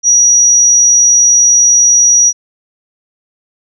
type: tone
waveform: sine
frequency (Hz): 5790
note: F#8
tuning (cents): -38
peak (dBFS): -4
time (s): 0.03-2.33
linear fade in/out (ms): 50
effects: none